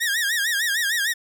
sawtooth tone with vibrato, 1752 Hz, A6, 8 cents flat, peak -17 dBFS, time 0-1.14 s, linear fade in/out 20 ms, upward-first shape sine, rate 6.6 Hz, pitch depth 160 cents each way, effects none

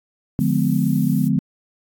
sine chord, D diminished seventh, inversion none, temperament just, 146.83 / 176.2 / 211.4 / 253.7 Hz, D3 / F3 / Ab3 / Cb4, 0 / +16 / +31 / +47 cents, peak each -21 dBFS, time 0.39-1.39 s, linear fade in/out 0 ms
violet noise, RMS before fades -37 dBFS, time 0.39-1.29 s, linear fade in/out 20 ms
effects AAC 64 kbps

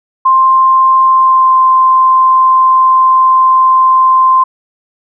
sine tone with pitch glide, 1051 to 1042.5 Hz, C6 to C6, +7 to -7 cents, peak -4 dBFS, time 0.25-4.44 s, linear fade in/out 10 ms, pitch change -14 cents, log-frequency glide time 1.08-1.57 s, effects none

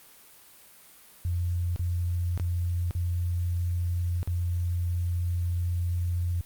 sine tone with dropouts, 87.31 Hz, F2, in tune, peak -25 dBFS, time 1.25-6.41 s, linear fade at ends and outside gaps 0 ms, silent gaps 1.761-1.794 / 2.376-2.398 / 2.909-2.951 / 4.23-4.275 s, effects white hiss -53 dBFS RMS until 6.45 s + Opus 32 kbps

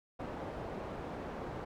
white low-pass noise, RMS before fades -42 dBFS, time 0.19-1.65 s, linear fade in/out 10 ms, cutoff 690 Hz, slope 12 dB/octave, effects none

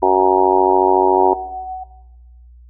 harmonic tone, 93.9 Hz, F#2, 26 cents sharp, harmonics 3 / 4 / 5 / 6 / 7 / 8 / 9 / 10, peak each -25 / -15 / -23 / -25 / -20 / -19 / -19 / -17 dBFS, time 0.02-1.34 s, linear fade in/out 10 ms
sine tone with tremolo, 748 Hz, F#5, 19 cents sharp, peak -23 dBFS, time 0.96-1.84 s, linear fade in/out 10 ms, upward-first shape triangle, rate 6.9 Hz, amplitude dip 35%
effects noise-tail reverb RT60 1.0 s tail -17 dB re dry + added 60 Hz sine -40 dBFS peak until 2.69 s

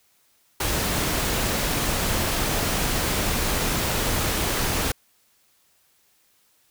pink noise, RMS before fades -24 dBFS, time 0.6-4.92 s, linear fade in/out 5 ms, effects white hiss -63 dBFS RMS until 6.7 s

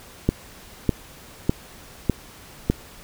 click train, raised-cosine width 3 ms, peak -4 dBFS, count 5, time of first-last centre 0.29-2.7 s, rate 1.66 Hz, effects pink hiss -45 dBFS RMS until 3.03 s

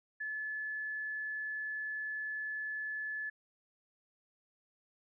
sine tone, 1725 Hz, A6, 35 cents flat, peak -36 dBFS, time 0.2-3.3 s, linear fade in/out 10 ms, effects none

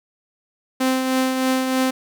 sawtooth tone with tremolo, 260 Hz, C4, 11 cents flat, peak -12 dBFS, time 0.8-1.91 s, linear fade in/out 10 ms, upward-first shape triangle, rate 3.2 Hz, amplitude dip 45%, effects none

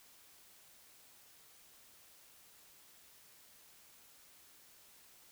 silence, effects white hiss -62 dBFS RMS until 5.31 s

